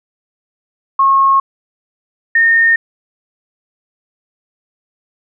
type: tone pair in turn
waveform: sine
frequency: 1087 / 1831.4 Hz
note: C#6 / A#6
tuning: -34 / -31 cents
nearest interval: major sixth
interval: 903 cents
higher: second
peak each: -7 dBFS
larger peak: neither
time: 0.99-1.4 / 2.35-2.76 s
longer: neither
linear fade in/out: 5 ms
effects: none